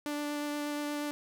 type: tone with vibrato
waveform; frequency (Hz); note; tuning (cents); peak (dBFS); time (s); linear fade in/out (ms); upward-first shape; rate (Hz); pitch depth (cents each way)
sawtooth; 293.7; D4; 0; -29; 0.06-1.11; 0; sine; 8.4; 8
effects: none